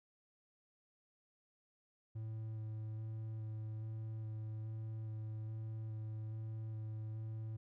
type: tone with vibrato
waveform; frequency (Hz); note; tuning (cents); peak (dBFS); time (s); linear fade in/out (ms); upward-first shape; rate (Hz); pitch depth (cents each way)
triangle; 109.7; A2; -5; -39; 2.15-7.57; 10; square; 1.2; 10
effects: none